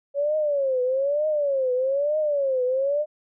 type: tone with vibrato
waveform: sine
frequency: 556 Hz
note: C#5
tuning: 5 cents sharp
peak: -20 dBFS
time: 0.14-3.06 s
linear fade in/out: 50 ms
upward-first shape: triangle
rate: 1.1 Hz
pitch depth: 200 cents each way
effects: none